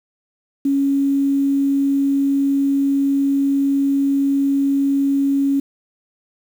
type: tone with quantisation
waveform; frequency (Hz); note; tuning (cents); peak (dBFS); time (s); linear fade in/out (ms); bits
sine; 277.2; C#4; 0; -14; 0.65-5.6; 5; 7
effects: none